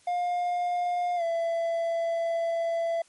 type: tone with pitch glide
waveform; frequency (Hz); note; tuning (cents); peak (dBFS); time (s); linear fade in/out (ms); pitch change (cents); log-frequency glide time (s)
triangle; 709 to 669.2; F5 to E5; +26 to +26; -23; 0.07-3.02; 5; -100; 1.16-1.23
effects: white hiss -60 dBFS RMS until 3.08 s + MP3 48 kbps